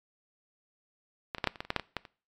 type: clicks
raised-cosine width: 0.3 ms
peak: -17 / -21 / -11 / -9 / -28 / -18 / -29 / -12 / -10 / -19 / -15 / -30 dBFS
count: 12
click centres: 1.348 / 1.383 / 1.442 / 1.473 / 1.558 / 1.605 / 1.65 / 1.704 / 1.763 / 1.797 / 1.967 / 2.052 s
effects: noise-tail reverb RT60 0.4 s tail -21 dB re dry + MP3 96 kbps